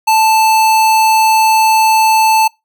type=tone; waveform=square; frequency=880 Hz; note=A5; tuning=in tune; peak=-8 dBFS; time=0.07-2.48 s; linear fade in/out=10 ms; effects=noise-tail reverb RT60 0.2 s tail -25 dB re dry